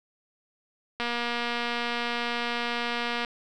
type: click train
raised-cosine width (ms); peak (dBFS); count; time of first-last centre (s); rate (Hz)
0.3; -14; 536; 1-3.248; 238
effects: none